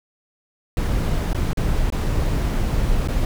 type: noise with dropouts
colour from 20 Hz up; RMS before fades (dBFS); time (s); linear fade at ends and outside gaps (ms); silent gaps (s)
brown; -20; 0.77-3.25; 1; 1.331-1.347 / 1.532-1.572 / 1.902-1.923 / 3.075-3.085
effects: none